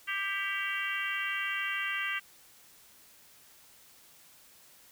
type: harmonic tone with a mistuned harmonic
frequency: 394.6 Hz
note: G4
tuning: 11 cents sharp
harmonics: 3 / 4 / 5 / 6 / 7 / 8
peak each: -40 / -37 / -35 / -39 / -37 / -43 dBFS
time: 0.07-2.2 s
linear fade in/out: 20 ms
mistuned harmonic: 6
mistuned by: -56 cents
effects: white hiss -58 dBFS RMS until 4.91 s